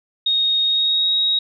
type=tone with pitch glide; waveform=sine; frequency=3729 to 3790 Hz; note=A#7 to A#7; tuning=0 to +28 cents; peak=-15 dBFS; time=0.26-1.39 s; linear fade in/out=5 ms; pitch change=+28 cents; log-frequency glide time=0.63-1.14 s; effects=none